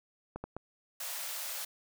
clicks, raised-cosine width 1 ms, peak -25 dBFS, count 3, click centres 0.36 / 0.44 / 0.566 s
white high-pass noise, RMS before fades -39 dBFS, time 1-1.65 s, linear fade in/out 5 ms, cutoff 510 Hz, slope 96 dB/octave
effects none

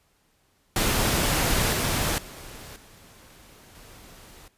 pink noise with level steps, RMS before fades -23 / -25 / -42 / -51 / -48 dBFS, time 0.76-4.48 s, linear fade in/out 2 ms, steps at 1.73 / 2.18 / 2.76 / 3.75 s, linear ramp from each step 2 ms, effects pink hiss -66 dBFS RMS until 4.57 s + resampled to 32000 Hz

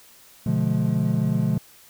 triangle chord, B diminished seventh, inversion none, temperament equal with one note detuned, 123.47 / 146.83 / 174.61 / 212.8 Hz, B2 / D3 / F3 / Ab3, 0 / 0 / 0 / +42 cents, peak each -23 dBFS, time 0.46-1.58 s, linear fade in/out 5 ms, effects white hiss -51 dBFS RMS until 1.89 s

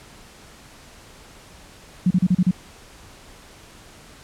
sine tone bursts, 181.7 Hz, F#3, 31 cents flat, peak -13 dBFS, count 6, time 2.06-2.511 s, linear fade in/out 5 ms, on 46 ms, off 35 ms, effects pink hiss -46 dBFS RMS until 4.23 s + low-pass 10000 Hz 12 dB/octave

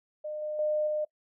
sine tone with level steps, 607 Hz, D#5, 43 cents flat, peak -33 / -31 / -25 / -27 dBFS, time 0.24-1.05 s, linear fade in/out 10 ms, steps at 0.42 / 0.59 / 0.87 s, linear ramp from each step 2 ms, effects noise-tail reverb RT60 0.1 s tail -22 dB re dry

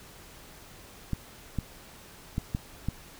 clicks, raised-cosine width 5 ms, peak -16 dBFS, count 5, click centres 1.133 / 1.587 / 2.381 / 2.549 / 2.886 s, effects pink hiss -50 dBFS RMS until 3.19 s

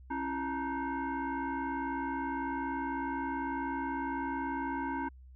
sine tone with frequency modulation, 334.9 Hz, E4, 27 cents sharp, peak -32 dBFS, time 0.1-5.09 s, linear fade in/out 10 ms, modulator 608 Hz, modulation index 1.8, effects added 64 Hz sine -50 dBFS peak until 5.35 s

